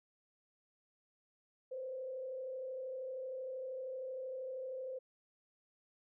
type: tone with frequency modulation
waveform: sine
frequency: 519 Hz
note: C5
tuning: 14 cents flat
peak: -40 dBFS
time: 1.71-4.99 s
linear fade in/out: 10 ms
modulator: 32.9 Hz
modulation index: 0.5
effects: none